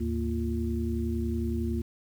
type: tone cluster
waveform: sine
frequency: 75.5 / 106.4 / 230.5 / 347.4 Hz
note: D2 / G#2 / A#3 / F4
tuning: +48 / +42 / -19 / -9 cents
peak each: -30 / -37 / -31 / -35 dBFS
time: 0-1.82 s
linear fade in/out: 10 ms
effects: 9-bit